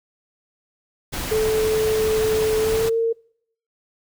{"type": "noise", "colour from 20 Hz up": "pink", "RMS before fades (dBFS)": -28, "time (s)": [1.12, 2.9], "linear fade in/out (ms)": 20}
{"type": "tone with pitch glide", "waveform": "sine", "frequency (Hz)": [435.9, 456.8], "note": ["A4", "A#4"], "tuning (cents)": [-16, -35], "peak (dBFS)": -17, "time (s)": [1.31, 3.13], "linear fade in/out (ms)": 10, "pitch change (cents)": 81, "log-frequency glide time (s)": [2.61, 2.97]}
{"effects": ["noise-tail reverb RT60 0.7 s tail -26 dB re dry"]}